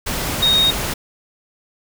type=tone in noise; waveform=sine; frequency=3729 Hz; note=A#7; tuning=in tune; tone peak=-12 dBFS; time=0.42-0.71 s; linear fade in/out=10 ms; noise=pink; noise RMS=-23 dBFS; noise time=0.06-0.94 s; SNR=+8 dB; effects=none